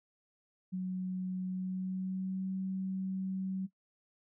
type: tone with pitch glide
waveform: sine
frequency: 185 to 189.54 Hz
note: F#3 to F#3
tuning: 0 to +42 cents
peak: -33 dBFS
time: 0.72-3.67 s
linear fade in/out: 20 ms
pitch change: +42 cents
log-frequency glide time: 1.46-2.51 s
effects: noise-tail reverb RT60 0.1 s tail -17 dB re dry